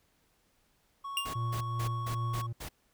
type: tone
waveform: triangle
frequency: 1108.7 Hz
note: C#6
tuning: in tune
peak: -35 dBFS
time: 1.04-2.47 s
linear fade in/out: 10 ms
type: tone with exponential decay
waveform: 45% pulse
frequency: 2800 Hz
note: F7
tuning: 4 cents sharp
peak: -26 dBFS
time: 1.17-1.35 s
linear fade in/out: 1 ms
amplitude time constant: 39 ms
type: noise bursts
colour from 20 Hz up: pink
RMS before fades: -41 dBFS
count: 6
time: 1.25-2.69 s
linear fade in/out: 10 ms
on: 90 ms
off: 180 ms
type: tone with tremolo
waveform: triangle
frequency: 116.3 Hz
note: A#2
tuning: 4 cents flat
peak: -28 dBFS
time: 1.35-2.53 s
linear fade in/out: 10 ms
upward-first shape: triangle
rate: 2.5 Hz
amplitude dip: 45%
effects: pink hiss -71 dBFS RMS until 2.93 s